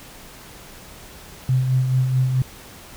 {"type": "tone with tremolo", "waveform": "sine", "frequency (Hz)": 129.2, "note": "C3", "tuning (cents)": -21, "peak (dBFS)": -14, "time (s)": [1.49, 2.42], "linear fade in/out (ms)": 2, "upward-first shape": "sine", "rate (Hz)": 4.6, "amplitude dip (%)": 45, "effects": ["pink hiss -42 dBFS RMS until 2.96 s"]}